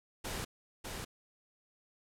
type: noise with echo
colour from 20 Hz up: pink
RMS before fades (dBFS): -39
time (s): 0.24-0.45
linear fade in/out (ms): 10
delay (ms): 600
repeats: 1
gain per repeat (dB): -3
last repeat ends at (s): 1.05
effects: low-pass 12000 Hz 12 dB/octave